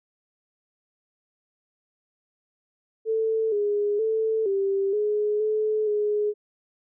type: tone with pitch steps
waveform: sine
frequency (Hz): 443.7 / 412.2 / 441.8 / 392.3 / 419.8 / 430.2 / 418.3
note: A4 / G#4 / A4 / G4 / G#4 / A4 / G#4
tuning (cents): +14 / -13 / +7 / +1 / +19 / -39 / +12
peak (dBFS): -21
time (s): 3.05-6.34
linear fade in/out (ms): 50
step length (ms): 470
effects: none